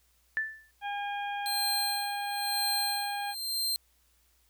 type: tone with exponential decay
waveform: sine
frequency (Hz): 1760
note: A6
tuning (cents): 0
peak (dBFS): -24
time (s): 0.37-0.71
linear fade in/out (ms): 0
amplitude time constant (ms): 72
type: harmonic tone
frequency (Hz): 812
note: G#5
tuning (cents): -39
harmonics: 1 / 2 / 3 / 4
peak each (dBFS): -33 / -39 / -43 / -45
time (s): 0.81-3.35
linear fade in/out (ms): 50
type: tone with tremolo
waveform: sawtooth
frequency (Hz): 4157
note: C8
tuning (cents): -12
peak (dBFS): -25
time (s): 1.46-3.76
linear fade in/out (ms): 0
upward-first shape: sine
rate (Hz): 1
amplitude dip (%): 80
effects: added 60 Hz sine -69 dBFS peak until 4.49 s + white hiss -69 dBFS RMS until 4.49 s